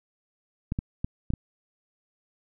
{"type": "clicks", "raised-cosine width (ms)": 5, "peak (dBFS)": -15, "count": 5, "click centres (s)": [0.721, 0.789, 1.045, 1.304, 1.337], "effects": []}